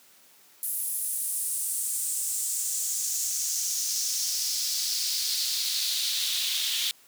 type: noise with high-pass filter sweep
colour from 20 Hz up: pink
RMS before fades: -29 dBFS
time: 0.63-6.91 s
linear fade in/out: 0 ms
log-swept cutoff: 11000 to 3300 Hz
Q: 3
effects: white hiss -57 dBFS RMS until 7.07 s + high-pass 150 Hz 12 dB/octave